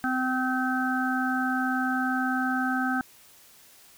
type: harmonic tone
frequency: 257.4 Hz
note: C4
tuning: 28 cents flat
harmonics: 1 / 3 / 5 / 6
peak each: -27 / -31 / -33 / -29 dBFS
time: 0.04-3.01 s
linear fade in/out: 0 ms
effects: white hiss -54 dBFS RMS until 3.97 s